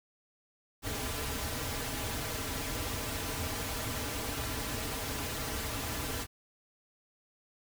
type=noise with comb filter; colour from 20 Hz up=pink; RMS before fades=-36 dBFS; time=0.82-6.27 s; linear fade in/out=50 ms; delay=5.5 ms; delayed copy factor=-0.7; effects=none